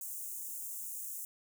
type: high-pass noise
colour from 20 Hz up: white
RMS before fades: -42 dBFS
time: 0.01-1.25 s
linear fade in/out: 2 ms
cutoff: 6700 Hz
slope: 48 dB/octave
effects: none